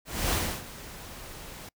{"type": "noise with ADSR envelope", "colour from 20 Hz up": "pink", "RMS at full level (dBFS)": -26, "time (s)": [0.05, 1.69], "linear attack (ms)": 260, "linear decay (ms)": 310, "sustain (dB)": -17, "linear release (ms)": 4, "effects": ["noise-tail reverb RT60 0.1 s tail -26 dB re dry"]}